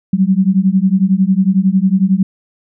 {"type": "beating tone pair", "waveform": "sine", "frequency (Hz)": [185, 196], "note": ["F#3", "G3"], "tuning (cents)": [0, 0], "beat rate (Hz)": 11, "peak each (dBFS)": -12, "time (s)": [0.13, 2.23], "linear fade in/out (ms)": 5, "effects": []}